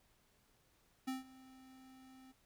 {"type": "tone with ADSR envelope", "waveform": "square", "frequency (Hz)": 261.4, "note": "C4", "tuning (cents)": -1, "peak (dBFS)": -37, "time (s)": [1.07, 2.33], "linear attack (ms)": 12, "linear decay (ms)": 150, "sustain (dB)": -21, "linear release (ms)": 25, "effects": ["pink hiss -73 dBFS RMS until 2.45 s"]}